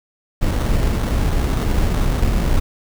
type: noise with sample-and-hold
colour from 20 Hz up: brown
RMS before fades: -17 dBFS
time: 0.41-2.6 s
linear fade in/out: 10 ms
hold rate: 2450 Hz
effects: none